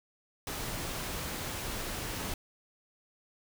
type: noise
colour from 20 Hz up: pink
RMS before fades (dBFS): -37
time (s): 0.47-2.34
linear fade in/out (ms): 2
effects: none